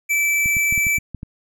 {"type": "tone", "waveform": "square", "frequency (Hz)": 2318, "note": "D7", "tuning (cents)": -23, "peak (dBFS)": -17, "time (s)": [0.09, 0.99], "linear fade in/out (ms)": 20}
{"type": "clicks", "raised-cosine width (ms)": 5, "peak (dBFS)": -18, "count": 8, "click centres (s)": [0.459, 0.568, 0.725, 0.778, 0.868, 0.983, 1.147, 1.231]}
{"effects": []}